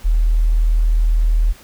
sine tone, 40 Hz, D#1, 49 cents sharp, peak -11 dBFS, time 0.04-1.53 s, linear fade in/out 20 ms, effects pink hiss -44 dBFS RMS until 1.63 s

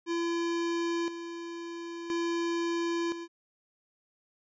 square tone with tremolo, 338.8 Hz, E4, 48 cents sharp, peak -29 dBFS, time 0.06-3.28 s, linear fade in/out 50 ms, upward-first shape square, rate 0.49 Hz, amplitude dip 65%, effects resampled to 16000 Hz

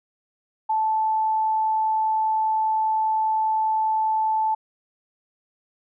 sine tone, 875 Hz, A5, 10 cents flat, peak -19 dBFS, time 0.69-4.55 s, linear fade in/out 10 ms, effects none

